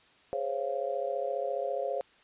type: chord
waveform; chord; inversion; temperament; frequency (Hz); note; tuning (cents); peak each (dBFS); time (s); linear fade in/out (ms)
sine; Db major seventh; second; just; 415.8 / 519.7 / 554.4 / 693; Ab4 / C5 / Db5 / F5; +2 / -12 / 0 / -14; -38 / -35 / -33 / -36; 0.33-2.01; 0
effects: white hiss -61 dBFS RMS until 2.23 s + resampled to 8000 Hz